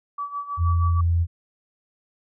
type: tone with tremolo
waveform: sine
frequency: 1148 Hz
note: D6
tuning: 40 cents flat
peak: -25 dBFS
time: 0.18-1.01 s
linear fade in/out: 5 ms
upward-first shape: sine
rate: 6.3 Hz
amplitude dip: 75%
type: tone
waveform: sine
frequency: 84.9 Hz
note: F2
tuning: 48 cents flat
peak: -17 dBFS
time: 0.57-1.27 s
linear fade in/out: 50 ms
effects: none